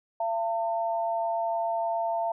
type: tone pair together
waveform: sine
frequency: 679 / 901.7 Hz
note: F5 / A5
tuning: -49 / +42 cents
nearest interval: perfect fourth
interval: 491 cents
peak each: -27 / -30 dBFS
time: 0.2-2.32 s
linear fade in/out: 5 ms
effects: none